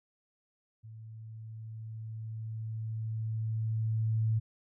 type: tone with level ramp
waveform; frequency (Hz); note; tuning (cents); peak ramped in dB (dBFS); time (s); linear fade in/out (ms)
sine; 110.8; A2; +13; -45 to -25; 0.83-4.4; 20
effects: none